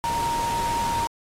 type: tone in noise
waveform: sine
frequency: 932.3 Hz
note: A#5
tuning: in tune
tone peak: -23 dBFS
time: 0.04-1.07 s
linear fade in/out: 0 ms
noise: pink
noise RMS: -32 dBFS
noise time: 0.04-1.07 s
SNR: +6 dB
effects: low-pass 11000 Hz 12 dB/octave + AAC 48 kbps